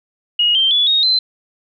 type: tone with pitch steps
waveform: sine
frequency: 2883 / 3144 / 3428 / 3739 / 4077 Hz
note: F#7 / G7 / A7 / A#7 / C8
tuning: -46 / +4 / -46 / +4 / -46 cents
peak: -11 dBFS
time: 0.39-1.19 s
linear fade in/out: 5 ms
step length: 160 ms
effects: none